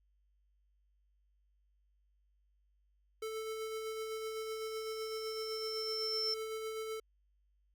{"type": "tone with tremolo", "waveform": "square", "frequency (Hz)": 440, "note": "A4", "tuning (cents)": 0, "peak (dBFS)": -38, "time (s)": [3.22, 7], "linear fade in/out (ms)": 5, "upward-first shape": "sine", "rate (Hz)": 7.9, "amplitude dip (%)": 30}
{"type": "tone with exponential growth", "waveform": "sine", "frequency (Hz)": 5360, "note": "E8", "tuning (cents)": 28, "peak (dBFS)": -32, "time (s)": [3.3, 6.34], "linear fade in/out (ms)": 2, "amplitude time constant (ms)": 660}
{"effects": ["added 50 Hz sine -70 dBFS peak until 7.74 s"]}